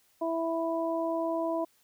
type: harmonic tone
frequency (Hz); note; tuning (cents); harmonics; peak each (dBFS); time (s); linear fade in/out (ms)
329.6; E4; 0; 1 / 2 / 3; -32 / -30 / -36; 0.21-1.65; 10
effects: white hiss -67 dBFS RMS until 1.83 s